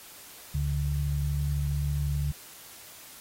sine tone pair together, 70.9 / 142.87 Hz, C#2 / D3, +40 / -47 cents, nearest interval octave, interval 1213 cents, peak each -28 dBFS, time 0.54-2.32 s, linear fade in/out 10 ms, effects white hiss -48 dBFS RMS until 3.2 s + AAC 48 kbps

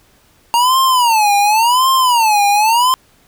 square tone with vibrato, 925 Hz, A#5, 14 cents flat, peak -10 dBFS, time 0.54-2.94 s, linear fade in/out 0 ms, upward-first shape sine, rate 0.91 Hz, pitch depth 230 cents each way, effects pink hiss -52 dBFS RMS until 3.27 s

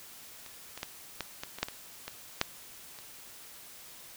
clicks, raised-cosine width 0.2 ms, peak -29 / -24 / -17 / -16 / -19 / -23 / -10 / -21 / -20 / -8 / -30 dBFS, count 11, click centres 0.463 / 0.776 / 0.831 / 1.207 / 1.435 / 1.586 / 1.63 / 1.685 / 2.08 / 2.414 / 2.988 s, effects white hiss -50 dBFS RMS until 4.16 s

